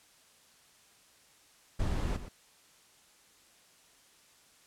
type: noise with echo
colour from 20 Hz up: brown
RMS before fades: -31 dBFS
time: 1.79-2.17 s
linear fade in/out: 10 ms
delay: 120 ms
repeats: 1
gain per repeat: -11 dB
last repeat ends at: 2.29 s
effects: white hiss -62 dBFS RMS until 4.66 s + low-pass 10000 Hz 12 dB/octave